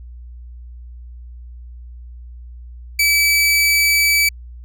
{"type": "tone", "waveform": "sawtooth", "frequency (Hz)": 2300, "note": "D7", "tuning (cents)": -37, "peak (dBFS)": -9, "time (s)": [2.99, 4.29], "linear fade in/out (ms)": 5, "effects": ["added 60 Hz sine -33 dBFS peak until 4.64 s"]}